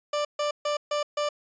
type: tone bursts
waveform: 30% pulse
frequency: 590 Hz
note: D5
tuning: 8 cents sharp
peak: -22 dBFS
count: 5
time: 0.13-1.29 s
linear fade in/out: 5 ms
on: 120 ms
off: 140 ms
effects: resampled to 16000 Hz